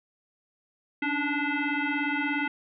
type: tone with frequency modulation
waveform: sine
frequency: 880 Hz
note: A5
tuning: in tune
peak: -25 dBFS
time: 1.02-2.48 s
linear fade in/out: 5 ms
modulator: 581 Hz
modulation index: 2.8
effects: none